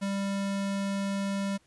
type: tone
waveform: square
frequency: 197.5 Hz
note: G3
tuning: 13 cents sharp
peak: -29 dBFS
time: 0.01-1.58 s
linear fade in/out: 20 ms
effects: pink hiss -66 dBFS RMS until 1.66 s + resampled to 24000 Hz